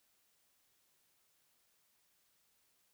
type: silence
effects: white hiss -75 dBFS RMS until 2.93 s